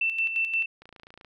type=tone with tremolo; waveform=sine; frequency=2675 Hz; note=E7; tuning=25 cents sharp; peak=-22 dBFS; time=0.01-0.66 s; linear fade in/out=5 ms; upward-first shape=square; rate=5.7 Hz; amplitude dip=55%
type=click train; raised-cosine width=0.3 ms; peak=-32 dBFS; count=13; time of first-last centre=0.82-1.247 s; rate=28.1 Hz
effects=none